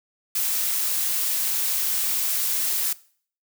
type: noise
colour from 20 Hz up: blue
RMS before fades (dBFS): -24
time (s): 0.35-2.93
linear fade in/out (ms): 5
effects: noise-tail reverb RT60 0.5 s tail -20 dB re dry